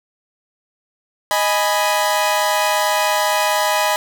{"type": "chord", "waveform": "sawtooth", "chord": "G# minor", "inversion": "second", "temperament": "equal", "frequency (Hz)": [622.3, 830.6, 987.8], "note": ["D#5", "G#5", "B5"], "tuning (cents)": [0, 0, 0], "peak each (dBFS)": -16, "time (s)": [1.31, 3.96], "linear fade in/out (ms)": 0, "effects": []}